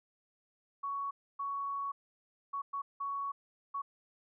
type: tone bursts at uneven times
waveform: sine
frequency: 1117 Hz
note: C#6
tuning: 13 cents sharp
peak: -34 dBFS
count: 6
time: 0.83-1.11 / 1.39-1.92 / 2.53-2.62 / 2.73-2.82 / 3-3.32 / 3.74-3.82 s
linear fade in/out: 10 ms
effects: none